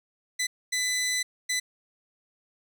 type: tone bursts at uneven times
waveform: 15% pulse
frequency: 2001 Hz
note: B6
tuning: 22 cents sharp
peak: -19 dBFS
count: 3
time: 0.39-0.47 / 0.72-1.23 / 1.49-1.6 s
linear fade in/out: 10 ms
effects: none